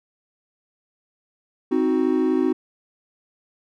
triangle chord, C diminished, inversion none, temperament equal with one note detuned, 261.6 / 314.4 / 370 Hz, C4 / Eb4 / Gb4, 0 / +18 / 0 cents, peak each -20 dBFS, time 1.71-2.53 s, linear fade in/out 10 ms, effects none

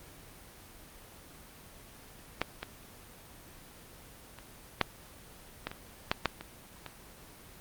clicks, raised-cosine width 0.3 ms, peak -11 / -19 / -29 / -7 / -17 / -24 / -9 / -8 / -25 / -23 dBFS, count 10, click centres 2.416 / 2.63 / 4.387 / 4.813 / 5.67 / 5.715 / 6.115 / 6.257 / 6.41 / 6.863 s, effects pink hiss -52 dBFS RMS until 7.6 s + Opus 24 kbps

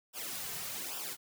white noise with flanger, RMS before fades -40 dBFS, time 0.13-1.17 s, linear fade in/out 50 ms, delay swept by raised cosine 0.47 to 3.57 ms, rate 1.2 Hz, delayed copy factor -0.75, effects none

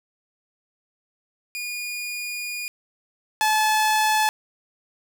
sawtooth tone pair in turn, 2440 / 862.7 Hz, D#7 / A5, -34 / -34 cents, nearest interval octave + tritone, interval 1800 cents, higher first, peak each -25 / -14 dBFS, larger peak second, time 1.55-2.68 / 3.41-4.29 s, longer first, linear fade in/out 0 ms, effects none

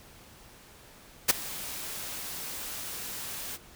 white noise with ADSR envelope, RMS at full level -18 dBFS, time 1.28-3.58 s, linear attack 20 ms, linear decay 15 ms, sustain -20 dB, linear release 35 ms, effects pink hiss -53 dBFS RMS until 3.75 s

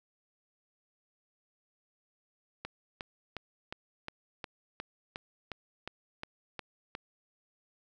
click train, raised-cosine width 0.3 ms, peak -22 dBFS, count 13, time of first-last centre 2.65-6.951 s, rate 2.79 Hz, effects none

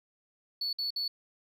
sine tone bursts, 4435 Hz, C#8, in tune, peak -28 dBFS, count 3, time 0.61-1.08 s, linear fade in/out 5 ms, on 120 ms, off 55 ms, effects tanh soft clip ceiling -28 dBFS

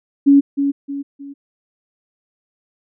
sine tone with echo, 280.4 Hz, C#4, 20 cents sharp, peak -6 dBFS, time 0.26-0.41 s, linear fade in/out 20 ms, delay 310 ms, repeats 3, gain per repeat -8 dB, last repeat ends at 1.34 s, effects none

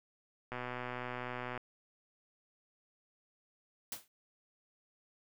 click train, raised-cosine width 0.5 ms, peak -25 dBFS, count 132, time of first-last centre 0.52-1.576 s, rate 124 Hz
white noise with exponential decay, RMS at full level -37 dBFS, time 3.92-4.08 s, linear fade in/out 2 ms, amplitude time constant 33 ms
effects none

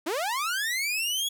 sawtooth linear sweep, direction up, 283.6 to 3390 Hz, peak -23 dBFS, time 0.06-1.29 s, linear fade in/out 10 ms, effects none

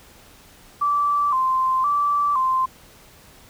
sine tone with vibrato, 1100 Hz, C#6, 14 cents flat, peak -17 dBFS, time 0.81-2.66 s, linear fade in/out 10 ms, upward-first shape square, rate 0.97 Hz, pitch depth 94 cents each way, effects pink hiss -49 dBFS RMS until 3.49 s

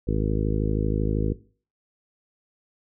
harmonic tone, 52.8 Hz, G#1, 29 cents sharp, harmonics 1 / 2 / 3 / 4 / 5 / 6 / 7 / 8 / 9, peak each -25 / -28 / -30 / -31 / -32 / -33 / -33 / -34 / -35 dBFS, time 0.07-1.33 s, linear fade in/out 10 ms, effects noise-tail reverb RT60 0.4 s tail -18 dB re dry

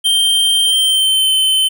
square tone with pitch glide, 3155 to 3070 Hz, G7 to G7, +10 to -37 cents, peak -11 dBFS, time 0.04-1.69 s, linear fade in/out 20 ms, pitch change -47 cents, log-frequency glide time 0.65-1.33 s, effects none

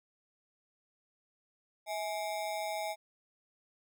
square ring-modulated tone, 740 Hz, F#5, in tune, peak -32 dBFS, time 1.86-2.96 s, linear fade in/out 50 ms, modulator 93.4 Hz, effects none

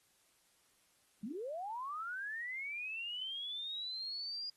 sine linear sweep, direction up, 185 to 4878 Hz, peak -39 dBFS, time 1.23-4.5 s, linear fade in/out 5 ms, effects white hiss -72 dBFS RMS until 4.56 s + AAC 32 kbps

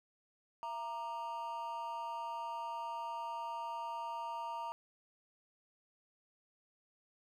triangle tone with amplitude modulation, 932.3 Hz, A#5, in tune, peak -33 dBFS, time 0.63-4.72 s, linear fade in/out 0 ms, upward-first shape sine, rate 260 Hz, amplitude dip 85%, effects none

